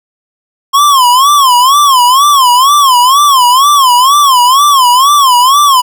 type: tone with vibrato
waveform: square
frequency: 1067 Hz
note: C6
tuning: 34 cents sharp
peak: -4 dBFS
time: 0.73-5.82 s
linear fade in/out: 20 ms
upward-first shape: sine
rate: 2.1 Hz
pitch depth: 170 cents each way
effects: none